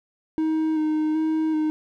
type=tone with vibrato; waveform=triangle; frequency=312.4 Hz; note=D#4; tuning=7 cents sharp; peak=-18 dBFS; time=0.38-1.7 s; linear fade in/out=0 ms; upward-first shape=square; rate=1.3 Hz; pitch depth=18 cents each way; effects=none